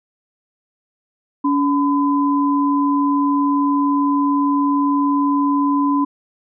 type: tone pair together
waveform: sine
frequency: 283.5 / 1010.3 Hz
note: C#4 / B5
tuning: +39 / +39 cents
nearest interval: octave + minor seventh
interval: 2200 cents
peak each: -15 / -19 dBFS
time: 1.44-6.05 s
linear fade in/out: 10 ms
effects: none